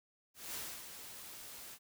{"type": "noise with ADSR envelope", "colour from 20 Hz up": "white", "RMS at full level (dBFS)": -42, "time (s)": [0.34, 1.79], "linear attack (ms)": 200, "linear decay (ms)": 280, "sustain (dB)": -8, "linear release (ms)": 62, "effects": []}